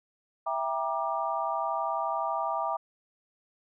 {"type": "chord", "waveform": "sine", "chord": "E half-diminished seventh", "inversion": "none", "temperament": "just", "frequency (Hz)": [659.3, 791.1, 949.3, 1186.7], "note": ["E5", "G5", "Bb5", "D6"], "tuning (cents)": [0, 16, 31, 18], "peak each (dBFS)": -33, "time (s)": [0.46, 2.77], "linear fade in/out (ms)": 10, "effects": []}